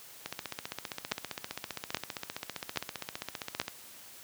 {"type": "two click trains", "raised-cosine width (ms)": 0.2, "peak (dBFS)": [-11, -18], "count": [4, 53], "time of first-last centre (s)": [[1.12, 3.599], [0.26, 3.681]], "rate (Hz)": [1.21, 15.2], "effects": ["white hiss -51 dBFS RMS until 4.23 s", "high-pass 80 Hz 12 dB/octave"]}